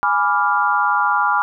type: chord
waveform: sine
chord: G# diminished seventh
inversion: none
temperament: equal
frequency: 830.6 / 987.8 / 1174.7 / 1396.9 Hz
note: G#5 / B5 / D6 / F6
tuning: 0 / 0 / 0 / 0 cents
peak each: -20 / -20 / -20 / -19 dBFS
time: 0.03-1.42 s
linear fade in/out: 0 ms
effects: none